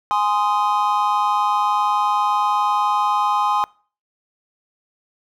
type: chord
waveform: triangle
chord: Ab major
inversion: none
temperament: just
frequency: 830.6 / 1038.3 / 1245.9 Hz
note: Ab5 / C6 / Eb6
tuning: 0 / -14 / +2 cents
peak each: -18 / -18 / -21 dBFS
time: 0.11-3.64 s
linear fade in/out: 0 ms
effects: noise-tail reverb RT60 0.4 s tail -24 dB re dry